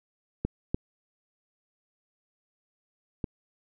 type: clicks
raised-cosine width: 3 ms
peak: -14 / -13 / -17 dBFS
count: 3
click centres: 0.45 / 0.745 / 3.242 s
effects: none